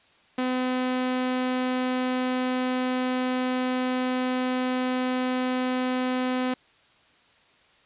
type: tone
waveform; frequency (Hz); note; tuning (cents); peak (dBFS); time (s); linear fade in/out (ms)
sawtooth; 254.2; C4; -50; -20; 0.38-6.54; 5
effects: white hiss -59 dBFS RMS until 7.85 s + resampled to 8000 Hz